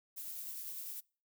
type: noise with tremolo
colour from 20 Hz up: violet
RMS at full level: -43 dBFS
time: 0.16-1.01 s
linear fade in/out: 20 ms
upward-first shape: sine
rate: 9.9 Hz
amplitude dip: 25%
effects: noise-tail reverb RT60 0.4 s tail -26 dB re dry